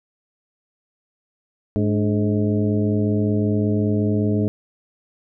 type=harmonic tone with a mistuned harmonic; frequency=105.3 Hz; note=G#2; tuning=24 cents sharp; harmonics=1 / 2 / 3 / 4 / 5 / 6; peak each=-21 / -21 / -24 / -26 / -35 / -32 dBFS; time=1.76-4.48 s; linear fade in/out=0 ms; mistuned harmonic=3; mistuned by=-94 cents; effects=none